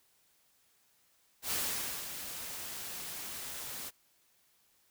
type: noise with ADSR envelope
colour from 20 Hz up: white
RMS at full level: -33 dBFS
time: 1.42-3.91 s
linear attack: 91 ms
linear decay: 540 ms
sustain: -9 dB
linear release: 30 ms
effects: white hiss -70 dBFS RMS until 4.9 s